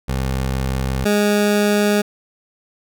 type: tone pair in turn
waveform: 20% pulse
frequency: 65.7 / 206.8 Hz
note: C2 / G#3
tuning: +8 / -7 cents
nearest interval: octave + minor sixth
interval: 1985 cents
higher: second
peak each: -14 / -9 dBFS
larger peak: second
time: 0.08-1.05 / 1.05-2.02 s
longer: neither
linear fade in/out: 10 ms
effects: none